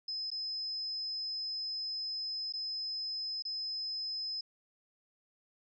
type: tone with dropouts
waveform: sine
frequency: 5100 Hz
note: D#8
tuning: 42 cents sharp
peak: -35 dBFS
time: 0.08-4.41 s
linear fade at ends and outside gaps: 5 ms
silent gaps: 0.304-0.315 / 2.525-2.536 / 3.424-3.451 s
effects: none